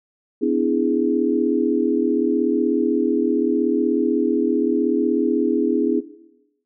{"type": "chord", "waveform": "sine", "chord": "E dominant seventh", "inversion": "second", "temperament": "equal with one note detuned", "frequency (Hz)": [252.9, 293.7, 329.6, 415.3], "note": ["B3", "D4", "E4", "G#4"], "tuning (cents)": [41, 0, 0, 0], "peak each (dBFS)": -22, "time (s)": [0.41, 6.01], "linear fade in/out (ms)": 20, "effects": ["noise-tail reverb RT60 1.0 s tail -17 dB re dry"]}